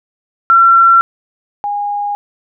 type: tone pair in turn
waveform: sine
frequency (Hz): 1358 / 819.1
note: F6 / G#5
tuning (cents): -49 / -24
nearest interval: major sixth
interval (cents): 875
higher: first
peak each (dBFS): -4 / -15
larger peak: first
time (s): 0.5-1.01 / 1.64-2.15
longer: neither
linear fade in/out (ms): 0
effects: none